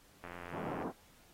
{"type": "click train", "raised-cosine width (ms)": 0.5, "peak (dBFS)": -31, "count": 52, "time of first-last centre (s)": [0.24, 0.824], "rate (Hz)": 87.3}
{"type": "band-pass noise", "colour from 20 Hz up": "pink", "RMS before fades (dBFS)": -40, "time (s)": [0.51, 0.93], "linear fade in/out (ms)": 50, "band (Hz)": [160, 1100], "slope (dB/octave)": 24}
{"effects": ["pink hiss -64 dBFS RMS until 1.33 s", "AAC 48 kbps"]}